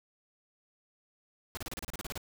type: noise bursts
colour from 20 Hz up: pink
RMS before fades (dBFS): -39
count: 12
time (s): 1.55-2.177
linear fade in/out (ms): 0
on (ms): 22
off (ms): 33
effects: none